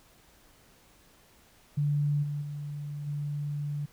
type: tone with level steps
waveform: sine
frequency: 145.9 Hz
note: D3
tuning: 11 cents flat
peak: -24 / -30 / -34 / -30 dBFS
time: 1.77-3.86 s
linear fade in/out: 10 ms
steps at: 2.22 / 2.41 / 3.06 s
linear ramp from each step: 20 ms
effects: pink hiss -60 dBFS RMS until 3.92 s